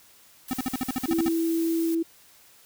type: noise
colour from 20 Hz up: blue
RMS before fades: -39 dBFS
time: 0.48-1.95 s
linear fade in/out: 5 ms
type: tone bursts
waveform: square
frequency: 257.4 Hz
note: C4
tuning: 28 cents flat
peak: -25 dBFS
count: 11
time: 0.51-1.283 s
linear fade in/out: 0 ms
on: 23 ms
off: 52 ms
type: tone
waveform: sine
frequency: 330 Hz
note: E4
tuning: 2 cents sharp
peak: -22 dBFS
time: 1.08-2.03 s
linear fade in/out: 10 ms
effects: white hiss -55 dBFS RMS until 2.65 s